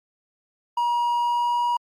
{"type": "tone with pitch glide", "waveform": "triangle", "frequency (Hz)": [955, 960.5], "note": ["A#5", "B5"], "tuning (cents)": [42, -48], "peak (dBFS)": -18, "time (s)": [0.77, 1.77], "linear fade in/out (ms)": 5, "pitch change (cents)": 10, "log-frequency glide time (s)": [1.17, 1.62], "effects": ["Opus 48 kbps"]}